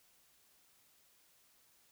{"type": "silence", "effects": ["white hiss -69 dBFS RMS until 1.91 s"]}